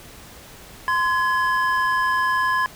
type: tone pair together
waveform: triangle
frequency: 1033.7 / 1686 Hz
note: C6 / G#6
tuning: -21 / +26 cents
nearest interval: minor sixth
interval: 847 cents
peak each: -18 / -20 dBFS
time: 0.88-2.66 s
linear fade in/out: 0 ms
effects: pink hiss -43 dBFS RMS until 2.75 s